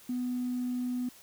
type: tone with tanh clipping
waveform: triangle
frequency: 248.3 Hz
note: B3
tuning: 9 cents sharp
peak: -29 dBFS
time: 0.09-1.09 s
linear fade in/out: 5 ms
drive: 1 dB
effects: white hiss -55 dBFS RMS until 1.22 s